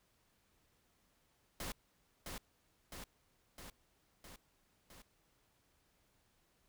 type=noise with echo; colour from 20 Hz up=pink; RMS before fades=-43 dBFS; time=1.6-1.72 s; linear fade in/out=2 ms; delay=660 ms; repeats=5; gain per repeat=-3 dB; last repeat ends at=5.02 s; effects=pink hiss -75 dBFS RMS until 6.68 s